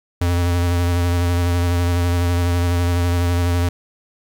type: tone with vibrato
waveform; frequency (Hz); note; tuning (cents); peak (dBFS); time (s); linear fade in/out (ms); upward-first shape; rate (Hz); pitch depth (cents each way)
square; 87.31; F2; 0; -16; 0.21-3.69; 5; sine; 12; 25
effects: 9-bit